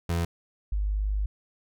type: tone pair in turn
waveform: 30% pulse / sine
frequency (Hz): 84.8 / 50.83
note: E2 / G#1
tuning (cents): +50 / -37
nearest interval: major sixth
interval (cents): 887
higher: first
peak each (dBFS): -22 / -24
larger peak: first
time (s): 0.09-0.25 / 0.72-1.26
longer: second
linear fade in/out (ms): 5
effects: none